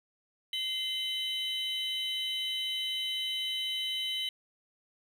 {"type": "tone cluster", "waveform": "triangle", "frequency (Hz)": [2079, 3046, 3882], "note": ["C7", "F#7", "B7"], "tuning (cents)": [-12, 50, -31], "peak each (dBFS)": [-40, -31, -36], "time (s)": [0.53, 4.29], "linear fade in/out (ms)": 2, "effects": []}